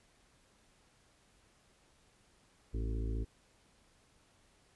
harmonic tone with a mistuned harmonic, 54.8 Hz, A1, 6 cents flat, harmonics 1 / 2 / 4 / 5 / 6 / 7 / 8, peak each -34 / -41 / -50 / -47 / -51 / -50 / -52 dBFS, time 2.73-3.25 s, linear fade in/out 20 ms, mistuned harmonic 8, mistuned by +36 cents, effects pink hiss -68 dBFS RMS until 4.75 s + resampled to 24000 Hz

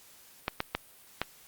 clicks, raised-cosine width 0.3 ms, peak -12 dBFS, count 4, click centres 0.481 / 0.604 / 0.75 / 1.216 s, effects white hiss -56 dBFS RMS until 1.47 s + Opus 48 kbps

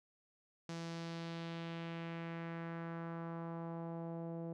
sawtooth tone with low-pass filter sweep, 166.8 Hz, E3, 21 cents sharp, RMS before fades -44 dBFS, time 0.69-4.53 s, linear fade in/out 2 ms, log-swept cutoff 6100 to 570 Hz, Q 1.6, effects none

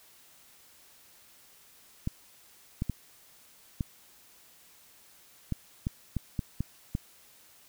clicks, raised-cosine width 5 ms, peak -17 dBFS, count 10, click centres 2.074 / 2.821 / 2.897 / 3.808 / 5.523 / 5.869 / 6.167 / 6.392 / 6.606 / 6.951 s, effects white hiss -58 dBFS RMS until 7.68 s

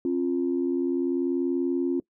sine tone pair together, 268.8 / 349.2 Hz, C4 / F4, +47 / 0 cents, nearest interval perfect fourth, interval 453 cents, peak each -25 dBFS, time 0.05-2 s, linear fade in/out 2 ms, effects noise-tail reverb RT60 0.1 s tail -23 dB re dry + tanh soft clip ceiling -15 dBFS

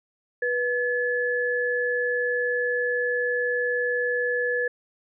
sine tone pair together, 489.7 / 1716 Hz, B4 / A6, -15 / -44 cents, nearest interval octave + minor seventh, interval 2171 cents, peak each -25 dBFS, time 0.42-4.68 s, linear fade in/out 5 ms, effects none

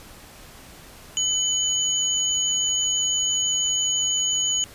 sine tone pair together, 3000 / 6747 Hz, F#7 / G#8, +23 / +26 cents, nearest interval octave + major second, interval 1403 cents, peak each -23 dBFS, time 1.17-4.64 s, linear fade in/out 0 ms, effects pink hiss -45 dBFS RMS until 4.74 s + resampled to 32000 Hz

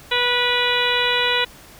harmonic tone, 489.1 Hz, B4, 17 cents flat, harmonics 1 / 2 / 3 / 4 / 5 / 6 / 7 / 8, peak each -25 / -25 / -25 / -25 / -25 / -25 / -25 / -25 dBFS, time 0.11-1.45 s, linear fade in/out 10 ms, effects pink hiss -44 dBFS RMS until 1.79 s

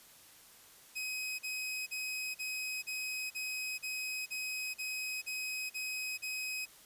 sawtooth tone bursts, 2528 Hz, D#7, 27 cents sharp, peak -33 dBFS, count 12, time 0.95-6.659 s, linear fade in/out 20 ms, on 440 ms, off 39 ms, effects white hiss -58 dBFS RMS until 6.85 s + resampled to 32000 Hz

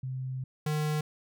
sine / square tone pair in turn, 130 / 152.02 Hz, C3 / D#3, -11 / -40 cents, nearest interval minor third, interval 271 cents, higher second, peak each -32 / -28 dBFS, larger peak second, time 0.03-0.44 / 0.66-1.01 s, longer first, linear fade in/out 5 ms, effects none

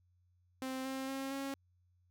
sawtooth tone with pitch steps, 261.6 / 265.6 / 269.6 / 273.7 Hz, C4 / C4 / C#4 / C#4, 0 / +26 / -48 / -22 cents, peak -34 dBFS, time 0.62-1.54 s, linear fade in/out 0 ms, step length 230 ms, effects added 89 Hz sine -69 dBFS peak until 2.1 s

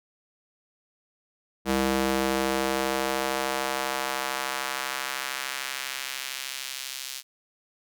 square tone with high-pass filter sweep, 66.5 Hz, C2, 29 cents sharp, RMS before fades -29 dBFS, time 1.65-7.23 s, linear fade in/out 50 ms, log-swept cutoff 230 to 4000 Hz, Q 0.91, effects none

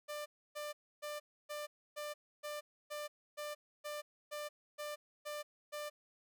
sawtooth tone bursts, 594 Hz, D5, 20 cents sharp, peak -37 dBFS, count 13, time 0.08-5.9 s, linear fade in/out 20 ms, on 180 ms, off 290 ms, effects none

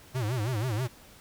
square tone with vibrato, 116.54 Hz, A#2, in tune, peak -28 dBFS, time 0.14-0.88 s, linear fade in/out 20 ms, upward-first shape sine, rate 6.2 Hz, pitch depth 220 cents each way, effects pink hiss -53 dBFS RMS until 1.2 s

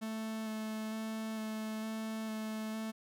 45% pulse tone with vibrato, 219.2 Hz, A3, 6 cents flat, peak -37 dBFS, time 0.01-2.92 s, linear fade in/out 20 ms, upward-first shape square, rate 1.1 Hz, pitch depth 10 cents each way, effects none

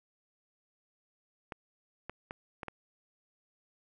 clicks, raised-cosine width 0.5 ms, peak -24 dBFS, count 5, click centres 1.522 / 2.096 / 2.309 / 2.632 / 2.683 s, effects none

